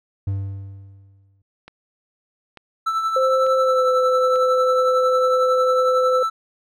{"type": "tone with exponential decay", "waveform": "triangle", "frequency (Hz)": 98, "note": "G2", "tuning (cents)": 0, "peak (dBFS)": -17, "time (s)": [0.27, 1.42], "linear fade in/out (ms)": 5, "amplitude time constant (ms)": 250}
{"type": "click train", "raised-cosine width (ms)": 0.3, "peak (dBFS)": -24, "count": 4, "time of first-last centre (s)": [1.68, 4.359], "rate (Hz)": 1.12}
{"type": "tone with tremolo", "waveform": "triangle", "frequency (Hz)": 1323, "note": "E6", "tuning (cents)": 6, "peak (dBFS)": -15, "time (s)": [2.86, 6.3], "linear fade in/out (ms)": 10, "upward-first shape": "triangle", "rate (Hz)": 11, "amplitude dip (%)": 55}
{"type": "tone with pitch glide", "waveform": "sine", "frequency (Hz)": [523.3, 509.9], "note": ["C5", "C5"], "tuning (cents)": [0, -45], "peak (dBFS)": -16, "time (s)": [3.16, 6.23], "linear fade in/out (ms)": 5, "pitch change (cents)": -45, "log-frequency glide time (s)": [3.58, 3.85]}
{"effects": []}